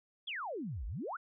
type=exponential two-way sweep; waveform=sine; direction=down then up; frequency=3557 to 47.2 to 1564 Hz; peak=-37 dBFS; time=0.27-1.17 s; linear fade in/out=10 ms; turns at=0.86 s; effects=none